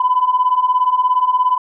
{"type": "beating tone pair", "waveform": "sine", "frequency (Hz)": [992, 1009], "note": ["B5", "B5"], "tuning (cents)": [7, 37], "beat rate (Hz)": 17, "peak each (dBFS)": [-16, -13], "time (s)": [0, 1.58], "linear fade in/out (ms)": 5, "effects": ["tanh soft clip ceiling -5 dBFS"]}